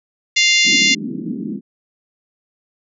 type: harmonic tone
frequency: 698.5 Hz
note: F5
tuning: in tune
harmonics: 3 / 4 / 5 / 6 / 7 / 8 / 9 / 10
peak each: -15 / -17 / -19 / -21 / -22 / -23 / -24 / -25 dBFS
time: 0.36-0.95 s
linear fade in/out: 10 ms
type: band-pass noise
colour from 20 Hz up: pink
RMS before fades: -25 dBFS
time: 0.64-1.61 s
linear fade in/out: 50 ms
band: 180 to 330 Hz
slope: 48 dB/octave
effects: none